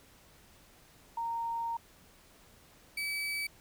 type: tone pair in turn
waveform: sine / 35% pulse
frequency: 925 / 2293 Hz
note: A#5 / D7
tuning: -14 / -42 cents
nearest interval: octave + major third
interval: 1572 cents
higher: second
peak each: -32 / -31 dBFS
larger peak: second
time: 1.17-1.77 / 2.97-3.47 s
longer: first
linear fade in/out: 5 ms
effects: pink hiss -60 dBFS RMS until 3.6 s